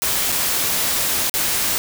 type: noise with dropouts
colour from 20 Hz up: white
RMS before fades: -20 dBFS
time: 0.02-1.78 s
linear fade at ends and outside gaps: 0 ms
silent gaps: 0.319-0.323 / 1.296-1.34 s
effects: none